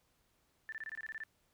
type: tone bursts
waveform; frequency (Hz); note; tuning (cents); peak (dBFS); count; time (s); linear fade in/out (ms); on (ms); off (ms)
sine; 1769; A6; +9; -40; 10; 0.69-1.236; 0; 33; 24
effects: pink hiss -75 dBFS RMS until 1.53 s